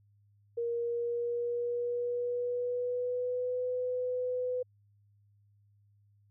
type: tone with pitch glide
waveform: sine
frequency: 470 to 500.8 Hz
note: A#4 to B4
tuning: +14 to +24 cents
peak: -30 dBFS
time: 0.57-4.63 s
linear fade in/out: 10 ms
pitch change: +110 cents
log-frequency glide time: 0.68-3.66 s
effects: added 102 Hz sine -63 dBFS peak until 6.3 s